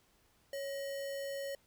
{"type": "tone with sample-and-hold", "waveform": "sine", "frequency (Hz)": 554.4, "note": "C#5", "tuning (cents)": 0, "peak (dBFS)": -37, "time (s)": [0.53, 1.55], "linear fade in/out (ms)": 2, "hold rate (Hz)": 2450, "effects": ["pink hiss -70 dBFS RMS until 1.66 s"]}